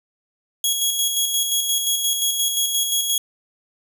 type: tone with tremolo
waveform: 15% pulse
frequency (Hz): 3322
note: G#7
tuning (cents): 0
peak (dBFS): -10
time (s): 0.64-3.18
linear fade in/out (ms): 2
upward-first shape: square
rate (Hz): 5.7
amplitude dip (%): 40
effects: none